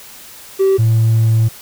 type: tone pair in turn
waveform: triangle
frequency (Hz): 386.3 / 112.29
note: G4 / A2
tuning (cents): -25 / +36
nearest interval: octave + major sixth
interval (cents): 2139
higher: first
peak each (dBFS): -6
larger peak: neither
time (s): 0.59-0.78 / 0.78-1.49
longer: second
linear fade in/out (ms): 20
effects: tanh soft clip ceiling -5 dBFS + white hiss -37 dBFS RMS until 1.61 s